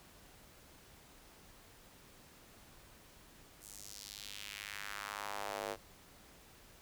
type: tone with high-pass filter sweep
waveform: square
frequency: 51 Hz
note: G#1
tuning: 31 cents flat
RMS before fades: -45 dBFS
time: 3.6-5.77 s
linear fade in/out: 50 ms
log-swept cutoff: 8500 to 480 Hz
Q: 1.7
effects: pink hiss -60 dBFS RMS until 6.81 s